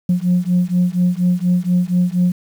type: beating tone pair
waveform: sine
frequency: 176.8 / 181 Hz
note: F3 / F#3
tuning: +22 / -38 cents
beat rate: 4.2 Hz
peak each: -15 dBFS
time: 0.09-2.32 s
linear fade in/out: 5 ms
effects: tanh soft clip ceiling -8 dBFS + 7-bit